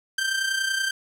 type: tone with amplitude modulation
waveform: sawtooth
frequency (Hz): 1568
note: G6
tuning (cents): 0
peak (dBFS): -17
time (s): 0.18-0.91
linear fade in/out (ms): 5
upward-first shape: sine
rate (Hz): 30.5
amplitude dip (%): 55
effects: low-pass 11000 Hz 12 dB/octave + 8-bit